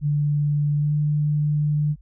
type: tone with pitch glide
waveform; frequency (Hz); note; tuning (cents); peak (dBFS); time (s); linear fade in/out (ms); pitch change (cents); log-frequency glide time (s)
sine; 146.83 to 149.05; D3 to D3; 0 to +26; -18; 0.01-1.96; 50; +26; 0.77-0.92
effects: added 50 Hz sine -46 dBFS peak until 2.01 s